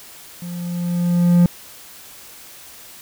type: tone with level ramp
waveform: triangle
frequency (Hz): 174.61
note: F3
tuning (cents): 0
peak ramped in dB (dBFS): -26 to -6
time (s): 0.42-1.46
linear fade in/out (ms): 2
effects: white hiss -41 dBFS RMS until 3.01 s